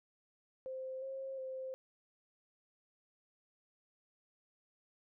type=tone with pitch steps; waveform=sine; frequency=522 / 535 / 523 Hz; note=C5 / C5 / C5; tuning=-4 / +38 / -1 cents; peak=-40 dBFS; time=0.66-1.74 s; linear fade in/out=0 ms; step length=360 ms; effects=none